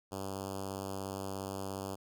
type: tone with notch filter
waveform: 5% pulse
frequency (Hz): 97.1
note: G2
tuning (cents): -16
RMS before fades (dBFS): -40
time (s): 0.11-1.96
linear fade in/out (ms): 20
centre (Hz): 2100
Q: 0.54
effects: none